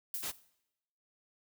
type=noise with exponential decay; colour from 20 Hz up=violet; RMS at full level=-35 dBFS; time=0.14-0.5 s; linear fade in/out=1 ms; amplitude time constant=77 ms
type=noise; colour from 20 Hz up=white; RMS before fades=-38 dBFS; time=0.22-0.32 s; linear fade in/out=20 ms
effects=noise-tail reverb RT60 0.9 s tail -23 dB re dry